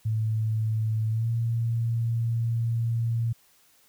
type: tone with pitch glide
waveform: sine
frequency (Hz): 110 to 115.67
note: A2 to A#2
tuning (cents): 0 to -13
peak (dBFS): -23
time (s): 0.05-3.33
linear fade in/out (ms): 10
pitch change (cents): +87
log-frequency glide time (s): 1.1-1.29
effects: white hiss -61 dBFS RMS until 3.88 s